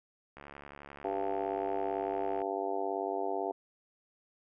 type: click train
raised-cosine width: 0.5 ms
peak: -32 dBFS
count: 147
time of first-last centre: 0.37-2.418 s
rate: 71.3 Hz
type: harmonic tone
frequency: 98 Hz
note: G2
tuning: in tune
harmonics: 3 / 4 / 5 / 6 / 7 / 8 / 9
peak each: -42 / -36 / -40 / -46 / -36 / -41 / -41 dBFS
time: 1.04-3.52 s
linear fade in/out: 10 ms
effects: none